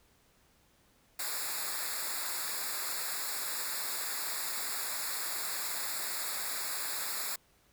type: noise with comb filter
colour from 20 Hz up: white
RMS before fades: -36 dBFS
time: 1.19-7.36 s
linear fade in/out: 5 ms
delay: 0.33 ms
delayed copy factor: -0.95
effects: pink hiss -67 dBFS RMS until 7.72 s